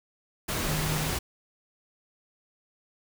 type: tone in noise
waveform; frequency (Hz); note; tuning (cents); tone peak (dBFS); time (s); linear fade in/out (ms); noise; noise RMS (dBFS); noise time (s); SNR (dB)
sine; 154; D#3; -17; -30; 0.68-1.1; 10; pink; -30; 0.48-1.19; -3
effects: none